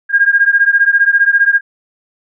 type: beating tone pair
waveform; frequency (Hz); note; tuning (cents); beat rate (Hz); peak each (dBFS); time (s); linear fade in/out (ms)
sine; 1614 / 1629; G#6 / G#6; -50 / -34; 15; -10 / -11; 0.09-1.61; 50
effects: none